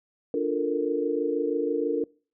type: chord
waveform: sine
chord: Bb major seventh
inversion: first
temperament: equal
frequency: 293.7 / 349.2 / 440 / 466.2 Hz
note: D4 / F4 / A4 / Bb4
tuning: 0 / 0 / 0 / 0 cents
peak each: -29 / -31 / -30 / -27 dBFS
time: 0.34-2.04 s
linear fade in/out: 2 ms
effects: noise-tail reverb RT60 0.4 s tail -24 dB re dry